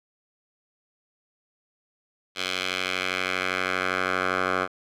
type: tone with band-pass filter sweep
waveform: 10% pulse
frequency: 92.5 Hz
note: F#2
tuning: in tune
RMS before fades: -27 dBFS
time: 2.35-4.68 s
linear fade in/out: 50 ms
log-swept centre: 3300 to 1200 Hz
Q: 1.5
effects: none